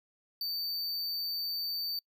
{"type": "tone", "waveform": "square", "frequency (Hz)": 4584, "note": "D8", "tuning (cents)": -43, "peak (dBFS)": -33, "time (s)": [0.41, 1.99], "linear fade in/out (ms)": 2, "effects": ["noise-tail reverb RT60 0.1 s tail -26 dB re dry"]}